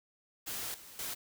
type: noise with level steps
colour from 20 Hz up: white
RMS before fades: -39 / -52 / -39 dBFS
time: 0.46-1.15 s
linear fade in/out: 20 ms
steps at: 0.74 / 0.99 s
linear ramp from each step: 2 ms
effects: none